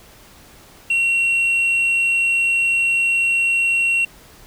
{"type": "tone", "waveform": "sine", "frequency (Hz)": 2734, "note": "F7", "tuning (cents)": -37, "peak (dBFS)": -12, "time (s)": [0.9, 4.05], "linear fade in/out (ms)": 5, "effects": ["tanh soft clip ceiling -14 dBFS", "pink hiss -46 dBFS RMS until 4.46 s"]}